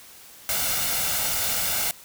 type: noise with comb filter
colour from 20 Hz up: white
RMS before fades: -25 dBFS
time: 0.49-1.91 s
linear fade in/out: 0 ms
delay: 1.4 ms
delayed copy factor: +0.55
effects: white hiss -47 dBFS RMS until 2.04 s